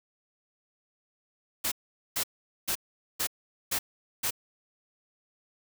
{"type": "noise bursts", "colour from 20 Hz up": "white", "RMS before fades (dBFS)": -29, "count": 6, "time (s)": [1.64, 4.308], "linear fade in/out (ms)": 10, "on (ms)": 78, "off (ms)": 440, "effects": []}